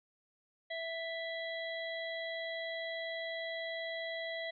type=harmonic tone; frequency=659.3 Hz; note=E5; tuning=in tune; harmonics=1 / 3 / 5 / 6; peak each=-40 / -41 / -47 / -49 dBFS; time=0.7-4.51 s; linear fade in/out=10 ms; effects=none